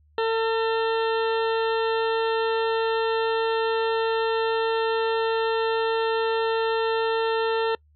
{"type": "harmonic tone", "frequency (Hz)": 450.4, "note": "A4", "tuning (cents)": 40, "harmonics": [1, 2, 3, 4, 6, 7, 8, 9], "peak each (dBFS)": [-22, -28, -32, -34, -38, -39, -40, -41], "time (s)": [0.18, 7.75], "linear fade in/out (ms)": 2, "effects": ["noise-tail reverb RT60 0.1 s tail -26 dB re dry", "added 75 Hz sine -56 dBFS peak until 7.95 s"]}